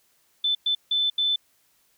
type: tone bursts at uneven times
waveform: sine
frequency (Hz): 3520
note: A7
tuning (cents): 0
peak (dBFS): -20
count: 4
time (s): 0.44-0.55 / 0.66-0.75 / 0.91-1.1 / 1.18-1.36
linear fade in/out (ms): 5
effects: white hiss -65 dBFS RMS until 1.97 s